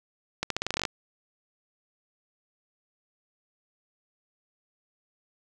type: accelerating click train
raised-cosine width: 0.2 ms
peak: -10 dBFS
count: 12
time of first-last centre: 0.43-0.852 s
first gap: 73 ms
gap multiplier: 0.86
effects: none